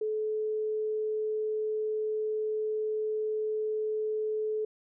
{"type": "tone", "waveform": "sine", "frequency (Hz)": 431.1, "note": "A4", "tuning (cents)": -35, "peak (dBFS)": -28, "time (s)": [0.01, 4.65], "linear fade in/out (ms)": 5, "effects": []}